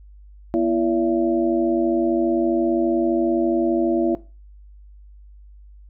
sine tone cluster, 243.7 / 335.6 / 576 / 671 Hz, B3 / E4 / D5 / E5, -23 / +31 / -34 / +31 cents, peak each -24 / -18 / -27 / -26 dBFS, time 0.54-4.15 s, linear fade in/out 0 ms, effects noise-tail reverb RT60 0.3 s tail -18 dB re dry + added 50 Hz sine -42 dBFS peak until 5.89 s

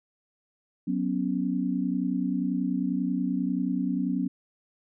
sine chord, F# suspended fourth, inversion none, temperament equal, 185 / 246.9 / 277.2 Hz, F#3 / B3 / C#4, 0 / 0 / 0 cents, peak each -29 dBFS, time 0.87-4.28 s, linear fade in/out 10 ms, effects none

